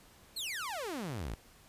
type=exponential sweep; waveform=sawtooth; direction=down; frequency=4435 to 46.25 Hz; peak=-33 dBFS; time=0.36-1.35 s; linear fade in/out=10 ms; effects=pink hiss -60 dBFS RMS until 1.68 s + resampled to 32000 Hz